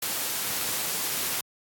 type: noise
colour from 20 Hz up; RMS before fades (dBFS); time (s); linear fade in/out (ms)
white; -29; 0.02-1.41; 5
effects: high-pass 100 Hz 12 dB/octave + AAC 64 kbps